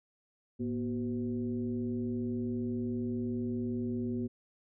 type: tone with frequency modulation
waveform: sine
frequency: 241.2 Hz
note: B3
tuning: 41 cents flat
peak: -31 dBFS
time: 0.59-4.28 s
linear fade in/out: 20 ms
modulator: 135 Hz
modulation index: 0.87
effects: none